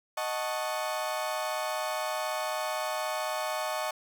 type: chord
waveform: 35% pulse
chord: D# half-diminished seventh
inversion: none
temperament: equal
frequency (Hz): 622.3 / 740 / 880 / 1108.7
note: D#5 / F#5 / A5 / C#6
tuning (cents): 0 / 0 / 0 / 0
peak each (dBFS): -32 / -36 / -35 / -35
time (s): 0.17-3.91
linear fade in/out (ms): 5
effects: none